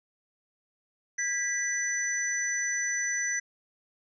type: tone cluster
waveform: sine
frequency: 1632 / 1961 / 5990 Hz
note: G#6 / B6 / F#8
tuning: -31 / -13 / +20 cents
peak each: -35 / -30 / -31 dBFS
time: 1.18-3.4 s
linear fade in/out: 10 ms
effects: none